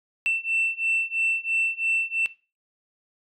sine beating tone pair, 2680 / 2683 Hz, E7 / E7, +28 / +30 cents, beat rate 3 Hz, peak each -24 / -24 dBFS, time 0.26-2.26 s, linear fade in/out 0 ms, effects noise-tail reverb RT60 0.3 s tail -19 dB re dry + tanh soft clip ceiling -17 dBFS

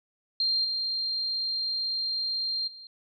sine tone with level steps, 4186 Hz, C8, in tune, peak -23 / -27 / -43 dBFS, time 0.4-2.87 s, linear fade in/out 2 ms, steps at 0.64 / 2.67 s, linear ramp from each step 10 ms, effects none

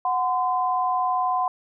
sine tone pair together, 737 / 1024.3 Hz, F#5 / C6, -7 / -37 cents, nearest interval tritone, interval 570 cents, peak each -23 dBFS, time 0.05-1.48 s, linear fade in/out 2 ms, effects none

